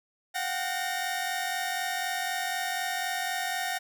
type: tone cluster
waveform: sawtooth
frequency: 719 / 763 / 1839 Hz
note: F#5 / G5 / A#6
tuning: -50 / -47 / -24 cents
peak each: -30 dBFS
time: 0.34-3.79 s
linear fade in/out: 20 ms
effects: none